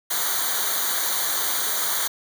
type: noise with comb filter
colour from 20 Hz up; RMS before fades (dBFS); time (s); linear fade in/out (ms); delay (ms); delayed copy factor
white; -24; 0.1-2.08; 10; 0.38; -0.95
effects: none